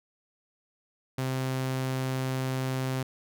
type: tone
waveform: sawtooth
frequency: 130.81 Hz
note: C3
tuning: in tune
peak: -24 dBFS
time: 1.18-3.03 s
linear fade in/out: 5 ms
effects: none